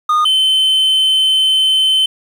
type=tone pair in turn; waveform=triangle; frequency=1227 / 3070 Hz; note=D#6 / G7; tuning=-25 / -37 cents; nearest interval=octave + major third; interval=1588 cents; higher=second; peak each=-8 dBFS; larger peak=neither; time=0.09-0.25 / 0.25-2.06 s; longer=second; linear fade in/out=5 ms; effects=7-bit